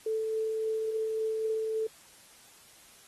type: tone with tremolo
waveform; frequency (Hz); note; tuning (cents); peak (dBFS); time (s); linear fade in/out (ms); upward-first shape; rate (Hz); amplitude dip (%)
sine; 440; A4; 0; -27; 0.06-1.87; 5; triangle; 3.6; 25
effects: white hiss -56 dBFS RMS until 3.07 s + AAC 32 kbps